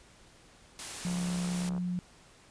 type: noise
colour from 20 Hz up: white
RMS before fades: -40 dBFS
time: 0.79-1.69 s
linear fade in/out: 0 ms
type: tone with pitch glide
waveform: sine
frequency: 177.6 to 178.84 Hz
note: F3 to F3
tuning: +29 to +41 cents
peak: -30 dBFS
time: 1.05-1.99 s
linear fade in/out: 0 ms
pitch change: +12 cents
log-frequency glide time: 1.5-1.69 s
type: click train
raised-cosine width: 1 ms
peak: -30 dBFS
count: 50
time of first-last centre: 1.07-1.779 s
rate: 69.1 Hz
effects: pink hiss -58 dBFS RMS until 2.5 s + resampled to 22050 Hz